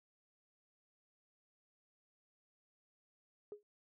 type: tone with exponential decay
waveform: sine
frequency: 415.3 Hz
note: G#4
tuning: in tune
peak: -40 dBFS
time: 3.52-3.63 s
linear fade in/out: 1 ms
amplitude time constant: 23 ms
effects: tanh soft clip ceiling -38 dBFS